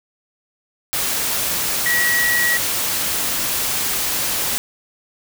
sine tone in noise, 1922 Hz, B6, 48 cents flat, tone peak -16 dBFS, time 1.86-2.57 s, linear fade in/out 0 ms, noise white, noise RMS -21 dBFS, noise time 0.93-4.58 s, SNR +2 dB, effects none

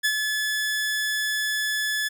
sawtooth tone with ADSR envelope, 1720 Hz, A6, 40 cents flat, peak -15 dBFS, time 0.03-2.09 s, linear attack 22 ms, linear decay 66 ms, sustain -5 dB, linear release 17 ms, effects none

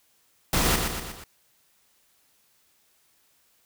pink noise with echo, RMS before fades -23 dBFS, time 0.53-0.76 s, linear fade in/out 2 ms, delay 120 ms, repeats 4, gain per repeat -5 dB, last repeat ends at 1.24 s, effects white hiss -65 dBFS RMS until 3.65 s

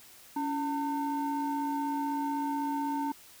triangle ring-modulated tone, 310 Hz, D#4, 6 cents flat, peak -24 dBFS, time 0.36-3.12 s, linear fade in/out 5 ms, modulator 592 Hz, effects white hiss -54 dBFS RMS until 3.4 s

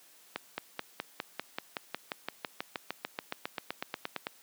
accelerating click train, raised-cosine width 0.3 ms, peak -17 dBFS, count 26, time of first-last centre 0.36-4.269 s, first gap 220 ms, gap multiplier 0.97, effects white hiss -59 dBFS RMS until 4.42 s + high-pass 200 Hz 12 dB/octave

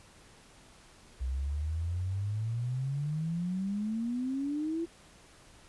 sine exponential sweep, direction up, 62.2 to 340.1 Hz, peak -30 dBFS, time 1.2-4.86 s, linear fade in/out 20 ms, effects pink hiss -57 dBFS RMS until 5.68 s + resampled to 24000 Hz

